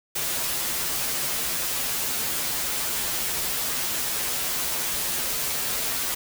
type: noise with comb filter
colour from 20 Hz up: white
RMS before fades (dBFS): -27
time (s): 0.15-6.15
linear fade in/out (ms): 10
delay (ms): 10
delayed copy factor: -0.8
effects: none